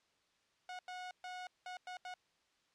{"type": "tone bursts at uneven times", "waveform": "sawtooth", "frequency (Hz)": 730, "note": "F#5", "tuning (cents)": -24, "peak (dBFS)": -40, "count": 6, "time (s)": [[0.69, 0.79], [0.88, 1.11], [1.24, 1.47], [1.66, 1.77], [1.87, 1.97], [2.05, 2.14]], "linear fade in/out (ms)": 2, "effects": ["white hiss -75 dBFS RMS until 2.74 s", "low-pass 5000 Hz 12 dB/octave"]}